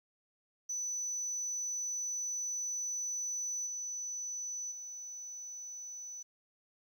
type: tone with level steps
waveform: sine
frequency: 5980 Hz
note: F#8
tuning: 17 cents sharp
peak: -32 / -36 / -42 dBFS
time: 0.69-6.23 s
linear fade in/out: 10 ms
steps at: 3.66 / 4.71 s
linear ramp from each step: 10 ms
effects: tanh soft clip ceiling -33 dBFS + 11-bit